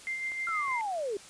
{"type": "tone with tremolo", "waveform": "sine", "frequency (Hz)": 2093, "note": "C7", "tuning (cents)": 0, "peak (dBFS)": -30, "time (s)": [0.07, 0.81], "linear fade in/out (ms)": 0, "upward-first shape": "sine", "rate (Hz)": 6.4, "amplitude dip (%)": 40}
{"type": "clicks", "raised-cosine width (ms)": 0.5, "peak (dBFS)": -34, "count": 4, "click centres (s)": [0.319, 0.487, 0.682, 0.715]}
{"type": "linear sweep", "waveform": "sine", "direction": "down", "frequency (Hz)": [1387, 378.2], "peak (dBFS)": -30, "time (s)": [0.47, 1.17], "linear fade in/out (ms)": 2}
{"effects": ["white hiss -50 dBFS RMS until 1.29 s", "resampled to 22050 Hz"]}